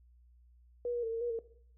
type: tone with pitch steps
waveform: sine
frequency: 483.2 / 478.7 / 451.9 / 457.1 / 479.1 / 456.8 Hz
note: B4 / A#4 / A4 / A#4 / A#4 / A#4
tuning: -38 / +46 / +46 / -34 / +47 / -35 cents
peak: -32 dBFS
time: 0.85-1.39 s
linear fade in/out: 2 ms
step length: 90 ms
effects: noise-tail reverb RT60 0.6 s tail -17 dB re dry + added 60 Hz sine -59 dBFS peak until 1.77 s